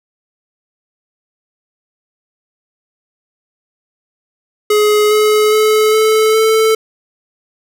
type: tone with pitch steps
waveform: square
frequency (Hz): 420.9 / 425.8 / 430.7 / 435.7 / 440.8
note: G#4 / G#4 / A4 / A4 / A4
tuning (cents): +23 / +43 / -37 / -17 / +3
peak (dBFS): -9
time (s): 4.7-6.75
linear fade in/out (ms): 5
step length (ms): 410
effects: none